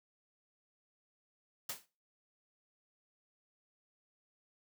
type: noise with exponential decay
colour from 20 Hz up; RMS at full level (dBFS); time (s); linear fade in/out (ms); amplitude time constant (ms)
white; -35; 1.69-1.86; 5; 35
effects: noise-tail reverb RT60 0.3 s tail -17 dB re dry + high-pass 100 Hz 12 dB/octave